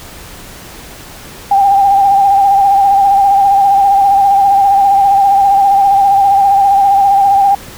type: tone with vibrato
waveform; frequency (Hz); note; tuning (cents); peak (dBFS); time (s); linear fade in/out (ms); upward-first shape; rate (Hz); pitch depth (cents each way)
sine; 793; G5; +20; -5; 1.51-7.55; 5; sine; 15; 37
effects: pink hiss -32 dBFS RMS until 7.77 s